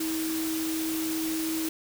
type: tone in noise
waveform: sine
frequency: 320.4 Hz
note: E4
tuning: 49 cents flat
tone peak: -28 dBFS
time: 0-1.69 s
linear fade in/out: 5 ms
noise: white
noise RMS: -35 dBFS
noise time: 0-1.69 s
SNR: +4 dB
effects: none